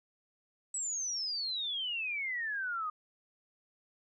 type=exponential sweep; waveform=sine; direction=down; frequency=7970 to 1215 Hz; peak=-33 dBFS; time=0.74-2.9 s; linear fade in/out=5 ms; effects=none